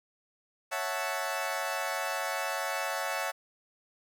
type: chord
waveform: 20% pulse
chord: F# minor seventh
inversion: second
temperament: equal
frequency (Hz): 554.4 / 659.3 / 740 / 880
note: C#5 / E5 / F#5 / A5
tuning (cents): 0 / 0 / 0 / 0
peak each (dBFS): -32 / -31 / -32 / -32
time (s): 0.71-3.32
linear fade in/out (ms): 20
effects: none